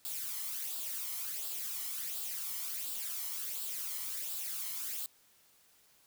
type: noise with flanger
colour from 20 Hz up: blue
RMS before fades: -39 dBFS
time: 0.05-5.06 s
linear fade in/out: 0 ms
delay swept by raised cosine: 0.24 to 0.98 ms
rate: 1.4 Hz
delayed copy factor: +0.55
effects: white hiss -66 dBFS RMS until 6.06 s